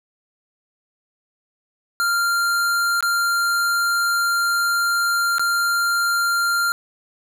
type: tone with dropouts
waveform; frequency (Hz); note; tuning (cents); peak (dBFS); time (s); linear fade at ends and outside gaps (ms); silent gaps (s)
square; 1391; F6; -7; -18; 2-6.72; 0; 3.007-3.026 / 5.383-5.395
effects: none